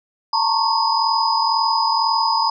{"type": "tone cluster", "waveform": "sine", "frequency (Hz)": [886, 928, 1092, 4979], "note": ["A5", "A#5", "C#6", "D#8"], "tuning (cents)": [12, -8, -26, 0], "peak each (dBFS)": -21, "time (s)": [0.33, 2.5], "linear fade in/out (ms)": 5, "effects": []}